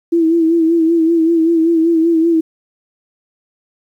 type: tone with vibrato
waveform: sine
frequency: 329.6 Hz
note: E4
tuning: in tune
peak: -9 dBFS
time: 0.12-2.41 s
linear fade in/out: 10 ms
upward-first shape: sine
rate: 5.2 Hz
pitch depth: 51 cents each way
effects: 8-bit